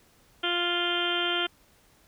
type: harmonic tone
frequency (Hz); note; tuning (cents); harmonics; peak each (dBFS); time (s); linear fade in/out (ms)
349.2; F4; 0; 1 / 2 / 3 / 4 / 5 / 6 / 7 / 8 / 9 / 10; -32 / -35 / -41 / -31 / -39 / -40 / -39 / -36 / -29 / -40; 0.43-1.47; 10
effects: pink hiss -61 dBFS RMS until 2.07 s